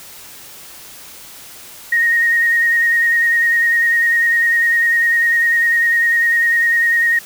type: tone with vibrato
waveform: sine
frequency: 1864.7 Hz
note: A#6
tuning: in tune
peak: -11 dBFS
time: 1.92-7.19 s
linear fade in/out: 5 ms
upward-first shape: square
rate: 10 Hz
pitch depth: 17 cents each way
effects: white hiss -37 dBFS RMS until 7.25 s